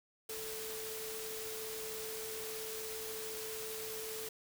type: tone in noise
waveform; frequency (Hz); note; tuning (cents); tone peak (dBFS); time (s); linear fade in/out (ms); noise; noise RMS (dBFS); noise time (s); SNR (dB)
sine; 439.8; A4; -1; -44; 0.29-4.29; 5; white; -44; 0.29-4.29; -3
effects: none